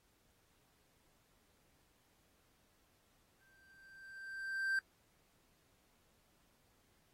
triangle tone with exponential growth, 1568 Hz, G6, in tune, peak -29 dBFS, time 3.41-4.79 s, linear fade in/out 2 ms, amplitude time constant 300 ms, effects pink hiss -74 dBFS RMS until 7.13 s + AAC 48 kbps

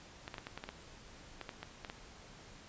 clicks, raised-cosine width 0.3 ms, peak -26 dBFS, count 12, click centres 0.279 / 0.342 / 0.382 / 0.469 / 0.576 / 0.639 / 0.69 / 1.413 / 1.492 / 1.63 / 1.848 / 1.899 s, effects pink hiss -55 dBFS RMS until 2.68 s + resampled to 16000 Hz

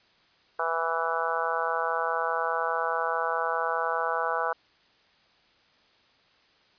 harmonic tone, 164.81 Hz, E3, in tune, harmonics 3 / 4 / 5 / 6 / 7 / 8 / 9, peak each -33 / -33 / -33 / -33 / -33 / -33 / -33 dBFS, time 0.59-4.53 s, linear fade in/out 5 ms, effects white hiss -62 dBFS RMS until 6.78 s + resampled to 11025 Hz

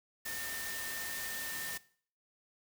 sine tone in noise, 1810 Hz, A6, 48 cents sharp, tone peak -42 dBFS, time 0.25-1.78 s, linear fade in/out 10 ms, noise white, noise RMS -41 dBFS, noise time 0.25-1.78 s, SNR -4 dB, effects noise-tail reverb RT60 0.5 s tail -19 dB re dry

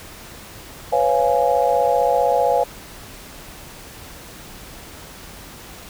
sine chord, C# dominant seventh, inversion third, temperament just, 498.9 / 554.4 / 693 / 831.5 Hz, B4 / C#5 / E#5 / G#5, +17 / 0 / -14 / +2 cents, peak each -20 dBFS, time 0.92-2.64 s, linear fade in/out 10 ms, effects pink hiss -39 dBFS RMS until 5.89 s

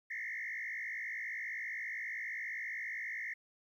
sine tone with frequency modulation, 1975.5 Hz, B6, in tune, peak -37 dBFS, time 0.1-3.34 s, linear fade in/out 10 ms, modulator 55 Hz, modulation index 3.5, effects tanh soft clip ceiling -33 dBFS + 12-bit

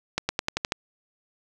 accelerating click train, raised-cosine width 0.2 ms, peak -7 dBFS, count 7, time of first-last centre 0.18-0.721 s, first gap 110 ms, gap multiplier 0.92, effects none

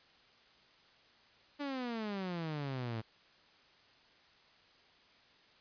sawtooth exponential sweep, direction down, 293.7 to 108.7 Hz, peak -33 dBFS, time 1.59-3.02 s, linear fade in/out 20 ms, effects white hiss -64 dBFS RMS until 5.6 s + resampled to 11025 Hz

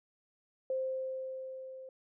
sine tone with level ramp, 523.3 Hz, C5, in tune, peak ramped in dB -30 to -45 dBFS, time 0.7-1.89 s, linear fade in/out 2 ms, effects none

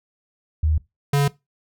sine / square tone pair in turn, 77.6 / 142.07 Hz, D#2 / C#3, -4 / +43 cents, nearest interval minor seventh, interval 1047 cents, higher second, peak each -16 dBFS, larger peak neither, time 0.63-0.78 / 1.13-1.28 s, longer neither, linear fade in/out 5 ms, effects noise-tail reverb RT60 0.2 s tail -20 dB re dry

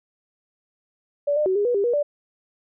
sine tone with pitch steps, 577 / 602 / 376 / 409.6 / 486.2 / 400.3 / 479.6 / 584 Hz, D5 / D5 / F#4 / G#4 / B4 / G4 / A#4 / D5, -31 / +43 / +28 / -24 / -27 / +36 / +49 / -10 cents, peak -18 dBFS, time 1.27-2.03 s, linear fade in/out 10 ms, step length 95 ms, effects none

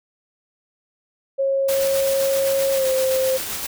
sine tone with pitch glide, 544 to 524.3 Hz, C#5 to C5, -33 to +3 cents, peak -17 dBFS, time 1.38-3.38 s, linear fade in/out 20 ms, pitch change -64 cents, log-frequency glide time 2.73-2.87 s
white noise with tremolo, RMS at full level -27 dBFS, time 1.68-3.67 s, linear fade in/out 10 ms, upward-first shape square, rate 7.7 Hz, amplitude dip 25%
effects none

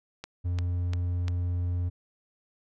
click train, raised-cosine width 0.2 ms, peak -20 dBFS, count 4, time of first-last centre 0.24-1.282 s, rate 2.88 Hz
triangle tone, 88.3 Hz, F2, 20 cents sharp, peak -24 dBFS, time 0.44-1.9 s, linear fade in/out 20 ms
effects none

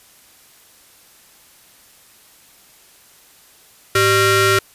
sawtooth ring-modulated tone, 493.9 Hz, B4, in tune, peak -5 dBFS, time 3.95-4.59 s, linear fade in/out 5 ms, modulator 881 Hz, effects white hiss -49 dBFS RMS until 4.74 s + resampled to 32000 Hz

